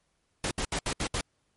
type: noise bursts at uneven times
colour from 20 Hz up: pink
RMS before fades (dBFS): -30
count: 6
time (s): 0.44-0.51 / 0.58-0.65 / 0.72-0.79 / 0.86-0.93 / 1-1.07 / 1.14-1.21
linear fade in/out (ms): 2
effects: pink hiss -74 dBFS RMS until 1.56 s + MP3 48 kbps